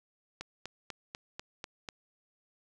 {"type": "click train", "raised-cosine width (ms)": 0.2, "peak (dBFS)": -22, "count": 7, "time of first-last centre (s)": [0.41, 1.888], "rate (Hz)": 4.06, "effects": []}